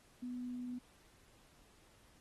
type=tone; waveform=sine; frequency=247.2 Hz; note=B3; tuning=2 cents sharp; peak=-40 dBFS; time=0.22-0.79 s; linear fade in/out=10 ms; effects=pink hiss -67 dBFS RMS until 2.2 s + AAC 32 kbps